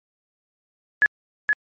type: tone with echo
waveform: sine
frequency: 1700 Hz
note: G#6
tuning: 40 cents sharp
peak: -12 dBFS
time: 1.02-1.06 s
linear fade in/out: 0 ms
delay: 470 ms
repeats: 1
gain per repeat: -3 dB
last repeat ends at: 1.53 s
effects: MP3 32 kbps